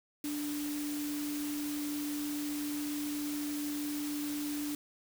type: tone in noise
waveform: sine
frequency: 293.7 Hz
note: D4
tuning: in tune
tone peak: -34 dBFS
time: 0.24-4.75 s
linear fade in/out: 2 ms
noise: white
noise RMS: -43 dBFS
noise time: 0.24-4.75 s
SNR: +6 dB
effects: none